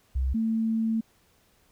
sine tone pair in turn, 65.3 / 223.7 Hz, C2 / A3, -3 / +29 cents, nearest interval octave + major sixth, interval 2132 cents, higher second, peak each -23 dBFS, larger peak neither, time 0.15-0.34 / 0.34-1.01 s, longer second, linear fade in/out 10 ms, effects pink hiss -64 dBFS RMS until 1.71 s

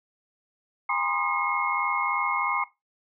sine tone cluster, 814 / 967 / 1050 / 1224 / 2163 Hz, G#5 / B5 / C6 / D#6 / C#7, -35 / -37 / +6 / -29 / -43 cents, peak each -32 / -31 / -29 / -31 / -28 dBFS, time 0.89-2.64 s, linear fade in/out 5 ms, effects noise-tail reverb RT60 0.2 s tail -17 dB re dry

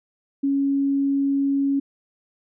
sine tone, 277.2 Hz, C#4, in tune, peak -18 dBFS, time 0.43-1.8 s, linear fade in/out 10 ms, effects none

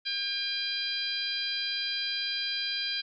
harmonic tone, 802 Hz, G5, 39 cents sharp, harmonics 2 / 3 / 4 / 5 / 6, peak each -39 / -38 / -35 / -35 / -34 dBFS, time 0.05-3.02 s, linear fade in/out 20 ms, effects none

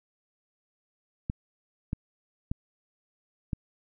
clicks, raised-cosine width 5 ms, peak -17 dBFS, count 4, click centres 1.299 / 1.931 / 2.515 / 3.532 s, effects none

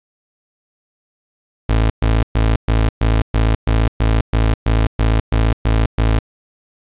30% pulse tone bursts, 55 Hz, A1, in tune, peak -9 dBFS, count 14, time 1.69-6.19 s, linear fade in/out 5 ms, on 210 ms, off 120 ms, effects resampled to 8000 Hz + 8-bit

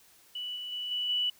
sine tone with level steps, 2960 Hz, F#7, in tune, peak -34 / -36 / -33 / -29 / -26 dBFS, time 0.35-1.3 s, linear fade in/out 5 ms, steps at 0.56 / 0.72 / 0.91 / 1.09 s, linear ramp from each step 5 ms, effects white hiss -60 dBFS RMS until 1.39 s

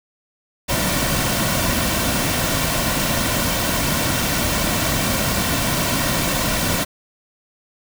pink noise with comb filter, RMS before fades -20 dBFS, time 0.68-6.85 s, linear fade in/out 20 ms, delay 2.4 ms, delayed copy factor -0.5, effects none

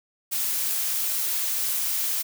blue noise, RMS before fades -26 dBFS, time 0.31-2.23 s, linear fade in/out 20 ms, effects none

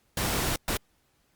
pink noise bursts at uneven times, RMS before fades -28 dBFS, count 2, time 0.17-0.56 / 0.68-0.77 s, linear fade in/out 2 ms, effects pink hiss -69 dBFS RMS until 1.35 s + Opus 48 kbps

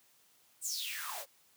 white noise with high-pass filter sweep, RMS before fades -39 dBFS, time 0.61-1.26 s, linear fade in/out 50 ms, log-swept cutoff 8900 to 500 Hz, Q 9.4, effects white hiss -67 dBFS RMS until 1.56 s + high-pass 80 Hz 12 dB/octave

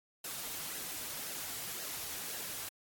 white noise with flanger, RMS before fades -41 dBFS, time 0.24-2.69 s, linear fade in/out 5 ms, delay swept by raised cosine 0.84 to 5.54 ms, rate 1.9 Hz, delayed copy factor -0.5, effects AAC 64 kbps

